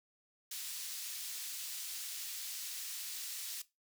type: high-pass noise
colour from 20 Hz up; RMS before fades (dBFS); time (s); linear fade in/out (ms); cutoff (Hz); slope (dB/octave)
pink; -43; 0.51-3.62; 5; 4000; 12
effects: noise-tail reverb RT60 0.2 s tail -17 dB re dry